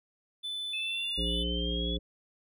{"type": "tone", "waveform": "triangle", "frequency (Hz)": 3506, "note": "A7", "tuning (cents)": -7, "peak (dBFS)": -32, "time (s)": [0.43, 1.44], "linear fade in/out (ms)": 20}
{"type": "exponential sweep", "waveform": "sine", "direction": "up", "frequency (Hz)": [2584, 3422], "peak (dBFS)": -34, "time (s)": [0.73, 1.97], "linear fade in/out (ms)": 5}
{"type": "harmonic tone", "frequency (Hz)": 58.6, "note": "A#1", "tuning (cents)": 10, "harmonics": [1, 3, 5, 7, 9], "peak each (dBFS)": [-32, -37, -39, -40, -42], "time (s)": [1.17, 1.99], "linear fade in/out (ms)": 20}
{"effects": []}